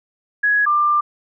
sine tone pair in turn, 1672 / 1189.8 Hz, G#6 / D6, +11 / +22 cents, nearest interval tritone, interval 589 cents, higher first, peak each -13 dBFS, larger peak neither, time 0.43-0.66 / 0.66-1.01 s, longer second, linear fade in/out 10 ms, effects none

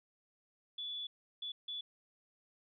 sine tone bursts at uneven times, 3442 Hz, A7, 39 cents flat, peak -39 dBFS, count 3, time 0.78-1.07 / 1.42-1.52 / 1.68-1.81 s, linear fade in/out 5 ms, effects none

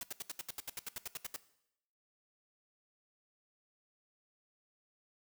white noise bursts, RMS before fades -41 dBFS, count 15, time 0.01-1.362 s, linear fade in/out 2 ms, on 22 ms, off 73 ms, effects noise-tail reverb RT60 0.8 s tail -17 dB re dry

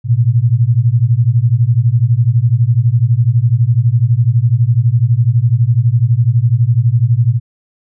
sine beating tone pair, 112.3 / 124.3 Hz, A2 / B2, +36 / +12 cents, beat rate 12 Hz, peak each -11 dBFS, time 0.04-7.4 s, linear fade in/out 50 ms, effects none

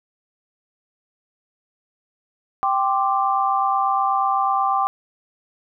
sine chord, G suspended fourth, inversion none, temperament equal, 784 / 1046.5 / 1174.7 Hz, G5 / C6 / D6, 0 / 0 / 0 cents, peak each -20 / -24 / -21 dBFS, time 2.63-4.87 s, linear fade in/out 0 ms, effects none

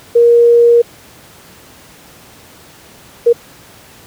sine tone bursts at uneven times, 472 Hz, A#4, 22 cents sharp, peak -4 dBFS, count 2, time 0.15-0.82 / 3.26-3.33 s, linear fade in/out 10 ms, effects pink hiss -40 dBFS RMS until 4.06 s + high-pass 80 Hz 12 dB/octave

